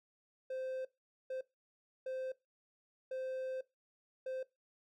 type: tone bursts at uneven times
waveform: triangle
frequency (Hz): 520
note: C5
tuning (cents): -11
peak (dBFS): -36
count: 5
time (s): 0.5-0.85 / 1.3-1.41 / 2.06-2.32 / 3.11-3.61 / 4.26-4.43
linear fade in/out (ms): 5
effects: noise-tail reverb RT60 0.2 s tail -19 dB re dry